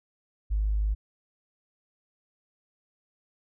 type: tone with tanh clipping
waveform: triangle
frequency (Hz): 51.91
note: G#1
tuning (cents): 0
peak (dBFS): -23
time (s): 0.5-0.95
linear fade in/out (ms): 20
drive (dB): 4
effects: none